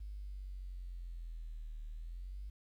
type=exponential two-way sweep; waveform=triangle; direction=down then up; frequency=51.2 to 37.84 to 51.2 Hz; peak=-38 dBFS; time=0-2.5 s; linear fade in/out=10 ms; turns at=1.86 s; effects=tanh soft clip ceiling -40 dBFS + 12-bit